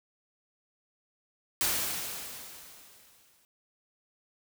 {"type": "noise with exponential decay", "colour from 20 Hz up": "white", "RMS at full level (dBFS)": -27, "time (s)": [1.61, 3.45], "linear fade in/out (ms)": 0, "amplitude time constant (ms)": 400, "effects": []}